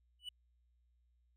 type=tone with exponential growth; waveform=triangle; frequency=2960 Hz; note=F#7; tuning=in tune; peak=-37 dBFS; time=0.19-0.29 s; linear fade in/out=5 ms; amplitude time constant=21 ms; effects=added 60 Hz sine -70 dBFS peak until 1.36 s